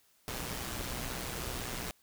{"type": "noise with amplitude modulation", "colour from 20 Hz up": "pink", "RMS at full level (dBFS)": -36, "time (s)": [0.28, 1.91], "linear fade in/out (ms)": 0, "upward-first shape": "sine", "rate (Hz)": 123, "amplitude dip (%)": 55, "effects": ["white hiss -68 dBFS RMS until 2.02 s"]}